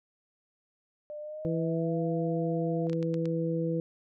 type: tone with pitch glide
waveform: sine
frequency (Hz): 598 to 679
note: D5 to F5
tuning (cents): +31 to -49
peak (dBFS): -37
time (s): 1.1-2.87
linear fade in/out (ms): 0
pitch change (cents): +220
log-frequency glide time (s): 1.2-1.98
type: harmonic tone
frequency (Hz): 164.8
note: E3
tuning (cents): 0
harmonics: 1 / 2 / 3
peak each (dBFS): -30 / -33 / -32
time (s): 1.45-3.8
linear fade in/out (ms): 0
type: clicks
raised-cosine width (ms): 0.2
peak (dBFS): -27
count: 5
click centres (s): 2.897 / 2.931 / 3.028 / 3.142 / 3.256
effects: none